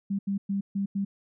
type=tone bursts at uneven times; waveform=sine; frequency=197.9 Hz; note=G3; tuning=17 cents sharp; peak=-25 dBFS; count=5; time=0.1-0.19 / 0.27-0.38 / 0.49-0.61 / 0.75-0.86 / 0.95-1.05 s; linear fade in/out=10 ms; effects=none